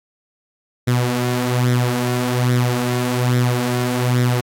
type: tone with flanger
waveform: sawtooth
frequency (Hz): 123.47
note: B2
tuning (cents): 0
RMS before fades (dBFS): -18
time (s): 0.87-4.41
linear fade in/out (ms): 10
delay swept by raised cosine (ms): 0.53 to 5.33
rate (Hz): 1.2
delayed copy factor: +0.6
effects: AAC 64 kbps